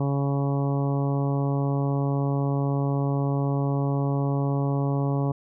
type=harmonic tone; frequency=139.7 Hz; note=C#3; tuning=14 cents sharp; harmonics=1 / 2 / 3 / 4 / 5 / 6 / 7 / 8; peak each=-23 / -29 / -33 / -35 / -37 / -39 / -40 / -41 dBFS; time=0-5.32 s; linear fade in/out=5 ms; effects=none